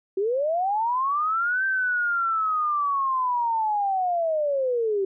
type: linear two-way sweep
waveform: sine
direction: up then down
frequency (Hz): 370 to 1568 to 378.6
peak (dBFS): -21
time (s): 0.17-5.05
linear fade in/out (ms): 5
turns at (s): 1.65
effects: none